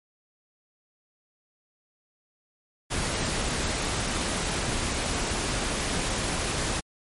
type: noise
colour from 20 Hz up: pink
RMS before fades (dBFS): -28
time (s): 2.9-6.81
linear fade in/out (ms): 20
effects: MP3 48 kbps